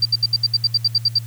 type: tone bursts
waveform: sine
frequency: 4692 Hz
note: D8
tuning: 2 cents flat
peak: -12 dBFS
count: 12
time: 0.02-1.187 s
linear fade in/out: 5 ms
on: 34 ms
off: 69 ms
effects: added 115 Hz sine -29 dBFS peak until 1.26 s + white hiss -46 dBFS RMS until 1.26 s